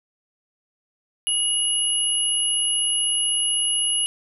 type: tone pair together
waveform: sine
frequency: 2900 / 10964 Hz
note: F#7 / F9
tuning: -35 / -33 cents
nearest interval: octave + major seventh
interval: 2302 cents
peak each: -22 dBFS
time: 1.27-4.06 s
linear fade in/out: 0 ms
effects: none